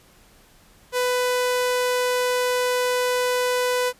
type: tone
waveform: sawtooth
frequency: 497.8 Hz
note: B4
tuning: 14 cents sharp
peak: -16 dBFS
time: 0.92-3.93 s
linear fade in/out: 50 ms
effects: pink hiss -54 dBFS RMS until 3.99 s + resampled to 32000 Hz